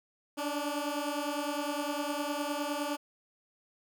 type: beating tone pair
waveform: 15% pulse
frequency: 287.1 / 296.9 Hz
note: D4 / D4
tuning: -39 / +19 cents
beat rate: 9.8 Hz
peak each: -28 / -29 dBFS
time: 0.37-2.97 s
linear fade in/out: 20 ms
effects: none